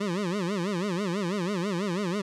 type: tone with vibrato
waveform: 25% pulse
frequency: 188.3 Hz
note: F#3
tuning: 31 cents sharp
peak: -23 dBFS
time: 0-2.22 s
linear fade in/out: 10 ms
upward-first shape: sine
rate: 6.1 Hz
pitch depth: 200 cents each way
effects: low-pass 7000 Hz 12 dB/octave